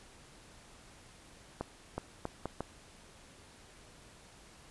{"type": "accelerating click train", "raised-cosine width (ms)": 1, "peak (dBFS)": -21, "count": 5, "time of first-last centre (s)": [1.61, 2.606], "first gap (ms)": 370, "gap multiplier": 0.74, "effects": ["pink hiss -57 dBFS RMS until 4.7 s", "resampled to 24000 Hz"]}